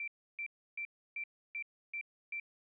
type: tone bursts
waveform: sine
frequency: 2347 Hz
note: D7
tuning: 2 cents flat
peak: -37 dBFS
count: 7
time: 0-2.399 s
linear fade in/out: 2 ms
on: 77 ms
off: 310 ms
effects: none